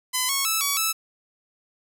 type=tone with pitch steps; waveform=5% pulse; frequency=1014 / 1100 / 1311 / 1132 / 1311 Hz; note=B5 / C#6 / E6 / C#6 / E6; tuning=+45 / -14 / -10 / +36 / -10 cents; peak=-10 dBFS; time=0.13-0.93 s; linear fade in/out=20 ms; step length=160 ms; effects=none